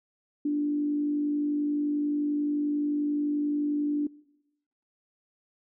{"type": "tone with frequency modulation", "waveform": "sine", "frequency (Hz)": 293.7, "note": "D4", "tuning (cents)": 0, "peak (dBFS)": -24, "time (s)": [0.45, 4.07], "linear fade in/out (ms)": 5, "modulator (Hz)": 51.4, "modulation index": 0.22, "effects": ["noise-tail reverb RT60 0.9 s tail -22 dB re dry"]}